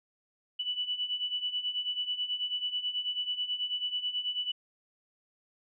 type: beating tone pair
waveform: sine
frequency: 2960 / 2969.2 Hz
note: F#7 / F#7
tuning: 0 / +5 cents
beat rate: 9.2 Hz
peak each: -36 / -32 dBFS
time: 0.59-4.52 s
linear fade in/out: 10 ms
effects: none